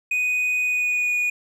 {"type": "tone with pitch glide", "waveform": "triangle", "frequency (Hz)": [2489, 2458], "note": ["D#7", "D#7"], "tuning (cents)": [0, -22], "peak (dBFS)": -18, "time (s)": [0.11, 1.3], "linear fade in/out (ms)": 5, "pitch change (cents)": -22, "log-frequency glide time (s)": [0.62, 1.14], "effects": []}